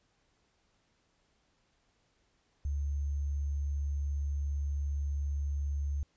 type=tone with sample-and-hold; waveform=sine; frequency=71.3 Hz; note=C#2; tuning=49 cents sharp; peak=-30 dBFS; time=2.65-6.03 s; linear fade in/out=0 ms; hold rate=6300 Hz; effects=pink hiss -73 dBFS RMS until 6.16 s + resampled to 16000 Hz